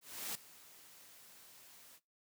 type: noise with ADSR envelope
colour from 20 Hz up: white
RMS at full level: -40 dBFS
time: 0.01-2 s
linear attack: 340 ms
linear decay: 4 ms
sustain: -19 dB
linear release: 48 ms
effects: noise-tail reverb RT60 0.2 s tail -19 dB re dry + high-pass 100 Hz 12 dB/octave